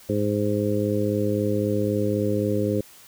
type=harmonic tone; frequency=103.83 Hz; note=G#2; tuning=in tune; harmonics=1 / 2 / 3 / 4 / 5; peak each=-27 / -27 / -27 / -27 / -27 dBFS; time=0.09-2.81 s; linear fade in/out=5 ms; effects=white hiss -49 dBFS RMS until 3.07 s